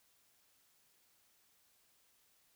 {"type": "silence", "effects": ["white hiss -72 dBFS RMS until 2.55 s"]}